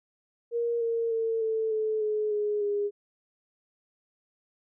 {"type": "tone with pitch steps", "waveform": "sine", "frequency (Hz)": [469.8, 460.7, 451.7, 442.9, 434.3, 425.9, 417.6, 409.5], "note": ["A#4", "A#4", "A4", "A4", "A4", "G#4", "G#4", "G#4"], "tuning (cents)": [13, -20, 45, 11, -23, 44, 10, -24], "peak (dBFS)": -25, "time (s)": [0.51, 2.91], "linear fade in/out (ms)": 50, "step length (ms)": 300, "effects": []}